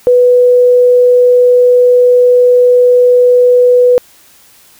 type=tone; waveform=sine; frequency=493.9 Hz; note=B4; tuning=in tune; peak=-3 dBFS; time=0.07-3.98 s; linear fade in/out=0 ms; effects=white hiss -43 dBFS RMS until 4.79 s